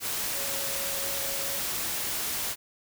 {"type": "tone in noise", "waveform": "sine", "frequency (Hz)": 553, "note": "C#5", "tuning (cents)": -4, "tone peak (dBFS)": -40, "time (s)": [0.33, 1.62], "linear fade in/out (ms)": 50, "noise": "white", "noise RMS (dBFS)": -31, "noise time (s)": [0, 2.56], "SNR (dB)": -12, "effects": []}